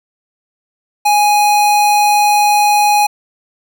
square tone, 830.6 Hz, G#5, in tune, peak -9 dBFS, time 1.05-3.07 s, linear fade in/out 10 ms, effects none

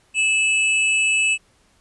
square tone pair together, 2617 / 2933 Hz, E7 / F#7, -13 / -16 cents, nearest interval major second, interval 197 cents, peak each -17 / -27 dBFS, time 0.14-1.38 s, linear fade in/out 50 ms, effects pink hiss -59 dBFS RMS until 1.8 s + resampled to 24000 Hz

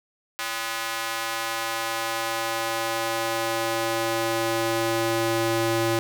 square tone with high-pass filter sweep, 113.8 Hz, A#2, 41 cents flat, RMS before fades -26 dBFS, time 0.39-5.99 s, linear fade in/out 0 ms, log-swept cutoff 1300 to 260 Hz, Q 0.9, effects none

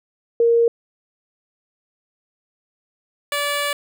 sine / 10% pulse tone pair in turn, 466.2 / 577.7 Hz, A#4 / D5, 0 / -29 cents, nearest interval major third, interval 371 cents, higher second, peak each -12 dBFS, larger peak neither, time 0.4-0.68 / 3.32-3.73 s, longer second, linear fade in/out 2 ms, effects none

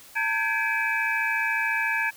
sine tone cluster, 900 / 1567 / 1681 / 2323 / 2542 Hz, A5 / G6 / G#6 / D7 / D#7, +39 / -1 / +20 / -20 / +36 cents, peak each -30 / -32 / -26 / -29 / -32 dBFS, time 0.15-2.11 s, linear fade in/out 20 ms, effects white hiss -49 dBFS RMS until 2.16 s

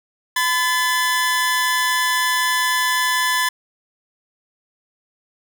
sawtooth tone pair together, 1012 / 1730.7 Hz, B5 / A6, +42 / -29 cents, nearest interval major sixth, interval 929 cents, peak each -16 dBFS, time 0.36-3.49 s, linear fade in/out 5 ms, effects none

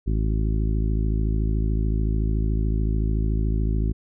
harmonic tone, 53.7 Hz, A1, 41 cents flat, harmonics 1 / 2 / 3 / 4 / 5 / 6 / 7, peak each -21 / -27 / -31 / -33 / -35 / -37 / -38 dBFS, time 0.06-3.93 s, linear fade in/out 20 ms, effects none

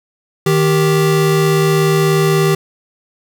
square tone pair together, 156.2 / 392 Hz, D#3 / G4, +7 / 0 cents, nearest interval octave + major third, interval 1593 cents, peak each -14 dBFS, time 0.46-2.55 s, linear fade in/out 5 ms, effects none

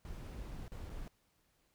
brown noise with dropouts, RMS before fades -45 dBFS, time 0.05-1.08 s, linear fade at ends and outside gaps 1 ms, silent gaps 0.681-0.719 / 0.895-0.899 s, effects pink hiss -75 dBFS RMS until 1.74 s

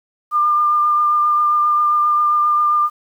sine tone with vibrato, 1200 Hz, D6, 37 cents sharp, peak -12 dBFS, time 0.31-2.9 s, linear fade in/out 50 ms, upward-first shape triangle, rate 7.5 Hz, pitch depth 16 cents each way, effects 8-bit

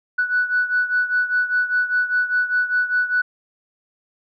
sine beating tone pair, 1480 / 1485 Hz, F#6 / F#6, 0 / +6 cents, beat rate 5 Hz, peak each -18 / -22 dBFS, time 0.18-3.22 s, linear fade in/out 10 ms, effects tanh soft clip ceiling -10 dBFS

